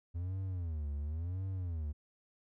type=tone with vibrato; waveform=triangle; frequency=82.9 Hz; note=E2; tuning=10 cents sharp; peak=-33 dBFS; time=0.14-1.93 s; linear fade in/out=20 ms; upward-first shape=sine; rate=0.94 Hz; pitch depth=250 cents each way; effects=none